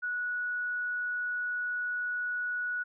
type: tone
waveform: sine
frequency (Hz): 1467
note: F#6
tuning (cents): -15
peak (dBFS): -30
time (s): 0.02-2.84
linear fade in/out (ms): 20
effects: none